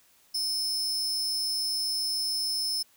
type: tone with amplitude modulation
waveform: 40% pulse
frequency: 5220 Hz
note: E8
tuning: 18 cents flat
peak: -23 dBFS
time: 0.34-2.83 s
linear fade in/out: 10 ms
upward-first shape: sine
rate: 213 Hz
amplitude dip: 70%
effects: white hiss -62 dBFS RMS until 2.96 s